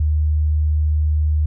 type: tone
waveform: sine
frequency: 76.2 Hz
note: D#2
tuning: 36 cents flat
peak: -14 dBFS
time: 0-1.46 s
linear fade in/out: 5 ms
effects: none

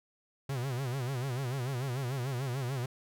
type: tone with vibrato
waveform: 45% pulse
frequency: 129.4 Hz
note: C3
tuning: 19 cents flat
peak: -32 dBFS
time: 0.49-2.86 s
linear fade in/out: 5 ms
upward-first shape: sine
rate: 6.8 Hz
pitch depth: 140 cents each way
effects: none

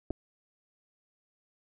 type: clicks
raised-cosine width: 2 ms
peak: -21 dBFS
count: 2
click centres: 0.105 / 0.108 s
effects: none

